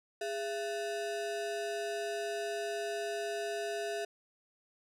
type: ring-modulated tone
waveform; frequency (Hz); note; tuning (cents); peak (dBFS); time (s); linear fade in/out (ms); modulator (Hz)
square; 543; C#5; -36; -32; 0.21-4.05; 5; 132
effects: low-pass 10000 Hz 12 dB/octave